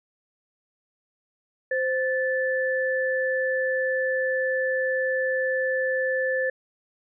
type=tone pair together; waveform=sine; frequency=520 / 1749.1 Hz; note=C5 / A6; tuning=-11 / -11 cents; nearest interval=octave + major sixth; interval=2100 cents; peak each=-24 / -26 dBFS; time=1.71-6.5 s; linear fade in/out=5 ms; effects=none